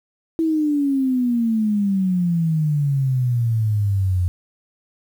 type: exponential sweep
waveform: sine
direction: down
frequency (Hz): 328.8 to 88.1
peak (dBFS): -16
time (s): 0.39-4.28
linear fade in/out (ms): 0
effects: 8-bit